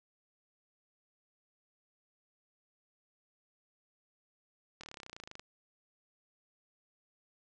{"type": "slowing click train", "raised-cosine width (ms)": 0.2, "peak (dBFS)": -29, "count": 19, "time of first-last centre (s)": [4.81, 5.395], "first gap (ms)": 25, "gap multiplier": 1.03, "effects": ["resampled to 22050 Hz"]}